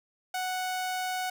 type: tone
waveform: sawtooth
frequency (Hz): 740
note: F#5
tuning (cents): 0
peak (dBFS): -26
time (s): 0.34-1.3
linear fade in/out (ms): 5
effects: 10-bit